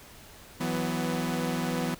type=chord; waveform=sawtooth; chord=E suspended second; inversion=none; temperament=equal with one note detuned; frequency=164.81 / 185 / 248.7 Hz; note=E3 / F#3 / B3; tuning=0 / 0 / +12 cents; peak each=-28 / -30 / -27 dBFS; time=0.6-1.95 s; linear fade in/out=10 ms; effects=pink hiss -50 dBFS RMS until 1.99 s